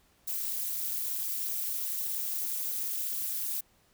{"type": "noise with amplitude modulation", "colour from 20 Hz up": "violet", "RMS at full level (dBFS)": -29, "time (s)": [0.27, 3.61], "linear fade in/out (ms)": 10, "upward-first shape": "sine", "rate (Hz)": 263, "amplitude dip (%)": 100, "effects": ["pink hiss -66 dBFS RMS until 3.93 s"]}